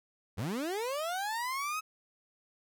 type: linear sweep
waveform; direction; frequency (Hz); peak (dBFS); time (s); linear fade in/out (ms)
30% pulse; up; 79.5 to 1291; -30; 0.37-1.81; 20
effects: none